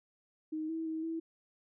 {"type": "tone with pitch steps", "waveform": "sine", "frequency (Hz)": [312.3, 324.3, 318.9, 326.7], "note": ["D#4", "E4", "D#4", "E4"], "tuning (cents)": [7, -28, 43, -15], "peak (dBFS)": -34, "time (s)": [0.52, 1.2], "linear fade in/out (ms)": 10, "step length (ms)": 170, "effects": []}